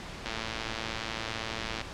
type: click train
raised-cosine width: 0.2 ms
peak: -16 dBFS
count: 175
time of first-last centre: 0.26-1.814 s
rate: 112 Hz
effects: pink hiss -41 dBFS RMS until 1.93 s + low-pass 5000 Hz 12 dB/octave